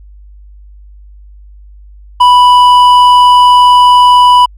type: tone with hard clipping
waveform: triangle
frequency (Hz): 987.8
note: B5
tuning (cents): 0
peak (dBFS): -3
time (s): 2.2-4.46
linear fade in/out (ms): 10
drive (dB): 10
effects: added 50 Hz sine -32 dBFS peak until 4.57 s